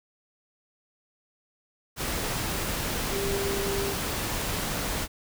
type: tone in noise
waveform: sine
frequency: 396.4 Hz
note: G4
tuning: 19 cents sharp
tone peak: -29 dBFS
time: 3.1-3.95 s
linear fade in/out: 50 ms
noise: pink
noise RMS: -30 dBFS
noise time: 1.96-5.08 s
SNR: -2 dB
effects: none